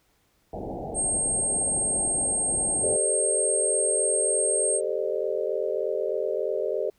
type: low-pass noise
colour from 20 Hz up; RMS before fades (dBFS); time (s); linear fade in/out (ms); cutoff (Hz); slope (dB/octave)
white; -34; 0.53-2.97; 2; 820; 96
type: tone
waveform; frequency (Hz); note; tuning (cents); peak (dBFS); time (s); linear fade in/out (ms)
sine; 8520; C9; +30; -23; 0.94-4.81; 50
type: chord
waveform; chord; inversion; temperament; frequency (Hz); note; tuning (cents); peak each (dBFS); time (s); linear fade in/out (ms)
sine; A half-diminished seventh; third; equal with one note detuned; 392 / 440 / 523.3 / 606.6; G4 / A4 / C5 / Eb5; 0 / 0 / 0 / -44; -30; 2.83-6.9; 5
effects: pink hiss -67 dBFS RMS until 6.98 s